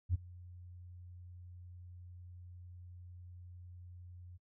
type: tone with ADSR envelope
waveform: sine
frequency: 88.9 Hz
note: F2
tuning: 31 cents sharp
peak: -26 dBFS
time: 0.09-4.38 s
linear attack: 53 ms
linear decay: 17 ms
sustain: -24 dB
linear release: 22 ms
effects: noise-tail reverb RT60 0.1 s tail -18 dB re dry + tanh soft clip ceiling -24 dBFS